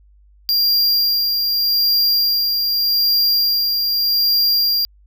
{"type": "tone with tremolo", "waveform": "square", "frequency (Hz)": 4775, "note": "D8", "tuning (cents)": 28, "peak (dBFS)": -13, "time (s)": [0.49, 4.85], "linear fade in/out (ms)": 0, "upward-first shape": "sine", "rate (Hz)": 0.83, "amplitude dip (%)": 35, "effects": ["added 50 Hz sine -47 dBFS peak until 5.06 s"]}